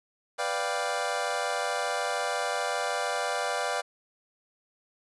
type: chord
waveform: 25% pulse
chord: G dominant seventh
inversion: first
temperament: equal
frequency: 493.9 / 587.3 / 698.5 / 784 Hz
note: B4 / D5 / F5 / G5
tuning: 0 / 0 / 0 / 0 cents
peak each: -31 / -29 / -29 / -30 dBFS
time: 0.38-3.82 s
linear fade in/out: 20 ms
effects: resampled to 24000 Hz + 10-bit